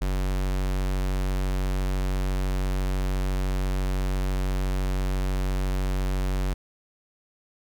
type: tone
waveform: square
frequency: 47.02 Hz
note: F#1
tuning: 29 cents sharp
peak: -24 dBFS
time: 0.01-6.54 s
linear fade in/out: 10 ms
effects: none